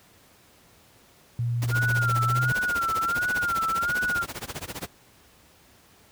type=tone with pitch glide; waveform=sine; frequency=118.9 to 125.9 Hz; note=A#2 to B2; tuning=+35 to +34 cents; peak=-23 dBFS; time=1.39-2.52 s; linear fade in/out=0 ms; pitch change=+99 cents; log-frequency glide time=2.26-2.4 s
type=noise with tremolo; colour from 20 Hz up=pink; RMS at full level=-32 dBFS; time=1.62-4.87 s; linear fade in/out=0 ms; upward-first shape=sine; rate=15 Hz; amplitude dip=95%
type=tone with vibrato; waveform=sine; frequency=1396.9 Hz; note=F6; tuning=in tune; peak=-23 dBFS; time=1.7-4.26 s; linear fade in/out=50 ms; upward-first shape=sine; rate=1.4 Hz; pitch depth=95 cents each way
effects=pink hiss -56 dBFS RMS until 6.11 s + high-pass 60 Hz 12 dB/octave

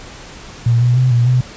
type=tone with pitch steps; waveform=sine; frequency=117.8 / 122.1 / 127.6 / 119.7 / 126 Hz; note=A#2 / B2 / C3 / A#2 / B2; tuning=+19 / -19 / -43 / +46 / +35 cents; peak=-9 dBFS; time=0.66-1.41 s; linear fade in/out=5 ms; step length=150 ms; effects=pink hiss -35 dBFS RMS until 1.56 s + resampled to 16000 Hz

